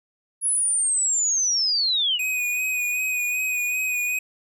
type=linear sweep; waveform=sine; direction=down; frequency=10548 to 2757 Hz; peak=-19 dBFS; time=0.41-2.2 s; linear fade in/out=50 ms
type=tone with vibrato; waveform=square; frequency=2489 Hz; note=D#7; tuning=in tune; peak=-23 dBFS; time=2.19-4.19 s; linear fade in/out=5 ms; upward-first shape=sine; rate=2.6 Hz; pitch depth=28 cents each way
effects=none